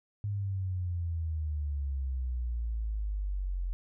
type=exponential sweep; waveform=sine; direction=down; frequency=103.83 to 43.65 Hz; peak=-30 dBFS; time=0.24-3.73 s; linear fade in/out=0 ms; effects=none